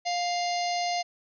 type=harmonic tone with a mistuned harmonic; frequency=704 Hz; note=F5; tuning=14 cents sharp; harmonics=1 / 3 / 4 / 5 / 6 / 7 / 8 / 9; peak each=-27 / -36 / -40 / -44 / -37 / -38 / -48 / -41 dBFS; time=0.05-1.03 s; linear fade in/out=20 ms; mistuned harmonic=3; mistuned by=-15 cents; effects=none